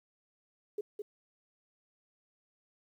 sine tone with echo, 415.3 Hz, G#4, in tune, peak -32 dBFS, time 0.78-0.81 s, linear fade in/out 5 ms, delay 210 ms, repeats 1, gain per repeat -4 dB, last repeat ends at 1.02 s, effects 11-bit

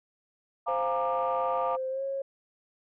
sine chord, Bb dominant seventh, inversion second, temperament equal with one note detuned, 698.5 / 830.6 / 932.3 / 1189 Hz, F5 / Ab5 / Bb5 / D6, 0 / 0 / 0 / +21 cents, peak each -30 / -36 / -32 / -31 dBFS, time 0.66-1.77 s, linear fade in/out 20 ms
sine tone with pitch glide, 522 to 545.1 Hz, C5 to C#5, -4 to -29 cents, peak -29 dBFS, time 0.68-2.22 s, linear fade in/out 5 ms, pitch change +75 cents, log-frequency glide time 1.89-2.03 s
effects tanh soft clip ceiling -19 dBFS

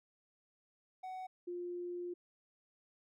triangle / sine tone pair in turn, 747 / 352.5 Hz, F#5 / F4, +16 / +16 cents, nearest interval octave + minor second, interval 1300 cents, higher first, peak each -40 / -39 dBFS, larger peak second, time 1.03-1.27 / 1.47-2.14 s, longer second, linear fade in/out 10 ms, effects none

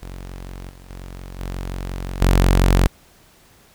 sawtooth tone with level steps, 45.61 Hz, F#1, 24 cents flat, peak -28 / -37 / -29 / -22 / -8 dBFS, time 0.02-2.87 s, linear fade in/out 0 ms, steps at 0.69 / 0.9 / 1.39 / 2.21 s, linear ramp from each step 5 ms, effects pink hiss -52 dBFS RMS until 3.74 s

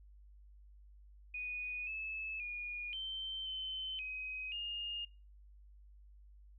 sine tone with pitch steps, 2476 / 2606 / 2441 / 3105 / 3066 / 2524 / 2834 Hz, D#7 / E7 / D#7 / G7 / G7 / D#7 / F7, -9 / -20 / -34 / -17 / -39 / +24 / +25 cents, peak -39 dBFS, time 1.34-5.05 s, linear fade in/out 5 ms, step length 530 ms, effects noise-tail reverb RT60 0.3 s tail -21 dB re dry + added 50 Hz sine -56 dBFS peak until 6.58 s

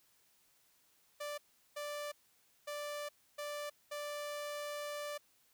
sawtooth tone bursts at uneven times, 587.3 Hz, D5, in tune, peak -36 dBFS, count 5, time 1.2-1.38 / 1.76-2.12 / 2.67-3.09 / 3.38-3.7 / 3.91-5.18 s, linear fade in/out 10 ms, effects white hiss -71 dBFS RMS until 5.53 s

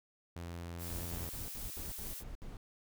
sawtooth tone, 85.6 Hz, F2, 34 cents flat, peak -38 dBFS, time 0.36-1.29 s, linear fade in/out 0 ms
blue noise, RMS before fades -45 dBFS, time 0.78-2.24 s, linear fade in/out 50 ms
brown noise bursts, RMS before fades -45 dBFS, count 8, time 0.9-2.569 s, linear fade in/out 0 ms, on 150 ms, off 67 ms
effects none

